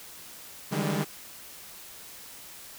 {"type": "tone cluster", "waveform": "sawtooth", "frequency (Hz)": [145.5, 158.9, 195, 205.8], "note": ["D3", "D#3", "G3", "G#3"], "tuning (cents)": [-16, 37, -9, -16], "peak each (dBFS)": -28, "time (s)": [0.71, 1.05], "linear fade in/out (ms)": 20, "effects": ["white hiss -46 dBFS RMS until 2.78 s"]}